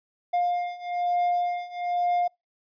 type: beating tone pair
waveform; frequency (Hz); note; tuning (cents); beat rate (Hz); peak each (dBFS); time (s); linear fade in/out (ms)
triangle; 706 / 707.1; F5 / F5; +19 / +21; 1.1; -26 / -24; 0.33-2.28; 10
effects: noise-tail reverb RT60 0.2 s tail -26 dB re dry + resampled to 11025 Hz